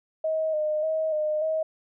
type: tone with vibrato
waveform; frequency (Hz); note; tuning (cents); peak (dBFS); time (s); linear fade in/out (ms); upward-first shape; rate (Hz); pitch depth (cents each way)
sine; 622.3; D#5; 0; -23; 0.24-1.63; 5; square; 1.7; 31
effects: none